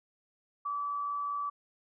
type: tone with amplitude modulation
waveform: sine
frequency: 1152 Hz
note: D6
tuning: 34 cents flat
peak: -30 dBFS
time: 0.65-1.5 s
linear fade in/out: 10 ms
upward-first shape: sine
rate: 105 Hz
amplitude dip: 30%
effects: none